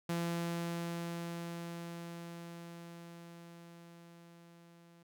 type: tone with level ramp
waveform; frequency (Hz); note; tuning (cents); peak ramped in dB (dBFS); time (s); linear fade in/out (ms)
sawtooth; 170; F3; -46; -29 to -55; 0.09-5.03; 5
effects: none